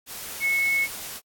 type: tone in noise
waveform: sine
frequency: 2194 Hz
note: C#7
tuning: 18 cents flat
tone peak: -20 dBFS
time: 0.4-0.88 s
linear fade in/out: 50 ms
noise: white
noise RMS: -36 dBFS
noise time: 0.06-1.21 s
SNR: +13 dB
effects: AAC 64 kbps